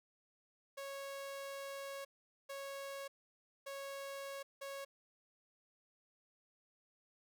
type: tone bursts at uneven times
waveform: sawtooth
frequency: 552 Hz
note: C#5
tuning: 7 cents flat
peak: -40 dBFS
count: 4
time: 0.77-2.05 / 2.49-3.08 / 3.66-4.43 / 4.61-4.85 s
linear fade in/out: 10 ms
effects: none